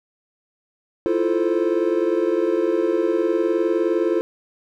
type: chord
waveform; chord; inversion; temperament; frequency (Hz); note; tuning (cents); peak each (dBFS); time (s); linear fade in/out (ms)
triangle; F major seventh; third; equal; 329.6 / 349.2 / 440 / 523.3; E4 / F4 / A4 / C5; 0 / 0 / 0 / 0; -22 / -19 / -21 / -24; 1.06-4.21; 0
effects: none